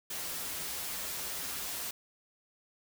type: noise with comb filter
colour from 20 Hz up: white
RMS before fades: -38 dBFS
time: 0.1-1.91 s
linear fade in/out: 5 ms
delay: 8.9 ms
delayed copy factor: -0.6
effects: none